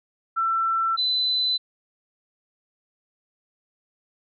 sine tone pair in turn, 1340 / 4015 Hz, E6 / B7, +28 / +28 cents, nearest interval octave + perfect fifth, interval 1900 cents, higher second, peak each -20 dBFS, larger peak neither, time 0.36-0.97 / 0.97-1.58 s, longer neither, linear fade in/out 20 ms, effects none

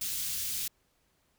white band-stop noise, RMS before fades -34 dBFS, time 0.01-0.68 s, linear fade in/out 5 ms, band 140 to 3000 Hz, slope 12 dB/octave, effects pink hiss -72 dBFS RMS until 1.38 s

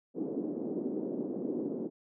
pink band-pass noise, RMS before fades -35 dBFS, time 0.14-1.9 s, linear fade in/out 50 ms, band 230 to 410 Hz, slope 24 dB/octave, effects high-pass 150 Hz 12 dB/octave

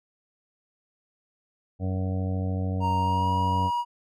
harmonic tone, 93.6 Hz, F#2, 20 cents sharp, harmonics 1 / 2 / 3 / 5 / 6 / 7 / 8, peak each -26 / -32 / -36 / -40 / -42 / -43 / -44 dBFS, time 1.79-3.71 s, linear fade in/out 50 ms
triangle tone with pitch glide, 932.3 to 959.1 Hz, A#5 to A#5, 0 to +49 cents, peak -22 dBFS, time 2.8-3.85 s, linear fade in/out 50 ms, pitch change +49 cents, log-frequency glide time 2.95-3.3 s
effects none

